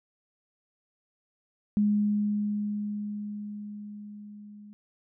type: tone with level ramp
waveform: sine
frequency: 207.7 Hz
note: G#3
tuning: in tune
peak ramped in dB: -20 to -45 dBFS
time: 1.77-4.73 s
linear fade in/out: 0 ms
effects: none